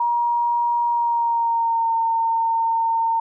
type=tone with pitch glide; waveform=sine; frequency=949 to 911.4 Hz; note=A#5 to A#5; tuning=+31 to -39 cents; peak=-17 dBFS; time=0-3.2 s; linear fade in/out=5 ms; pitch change=-70 cents; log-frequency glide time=0.86-1.93 s; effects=none